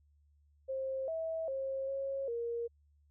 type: tone with pitch steps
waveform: sine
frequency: 531 / 649 / 537 / 545 / 469 Hz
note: C5 / E5 / C5 / C#5 / A#4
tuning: +25 / -27 / +45 / -29 / +11 cents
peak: -34 dBFS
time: 0.68-2.68 s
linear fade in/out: 20 ms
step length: 400 ms
effects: added 73 Hz sine -65 dBFS peak until 3.1 s